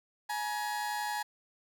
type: tone pair together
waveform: 30% pulse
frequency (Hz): 840 / 951.2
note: G#5 / A#5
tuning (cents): +19 / +35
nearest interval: major second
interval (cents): 216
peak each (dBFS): -31 / -36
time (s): 0.29-1.23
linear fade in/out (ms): 10
effects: none